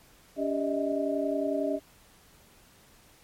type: tone cluster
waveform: sine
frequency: 284.1 / 394.7 / 610 / 641 Hz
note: C#4 / G4 / D#5 / E5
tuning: +43 / +12 / -34 / -49 cents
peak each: -30 / -34 / -32 / -31 dBFS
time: 0.36-1.8 s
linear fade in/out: 50 ms
effects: pink hiss -58 dBFS RMS until 3.23 s + MP3 64 kbps